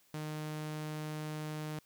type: tone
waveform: sawtooth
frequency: 153.4 Hz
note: D#3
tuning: 24 cents flat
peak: -34 dBFS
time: 0.14-1.79 s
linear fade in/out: 2 ms
effects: white hiss -68 dBFS RMS until 1.85 s